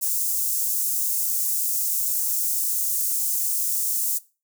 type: high-pass noise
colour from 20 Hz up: white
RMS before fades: -24 dBFS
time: 0.01-4.19 s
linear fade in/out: 20 ms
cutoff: 6800 Hz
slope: 24 dB/octave
effects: noise-tail reverb RT60 0.3 s tail -19 dB re dry